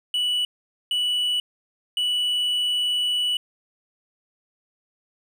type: tone bursts at uneven times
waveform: triangle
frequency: 2954 Hz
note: F#7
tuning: 3 cents flat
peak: -19 dBFS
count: 3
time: 0.14-0.45 / 0.91-1.4 / 1.97-3.37 s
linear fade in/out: 2 ms
effects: none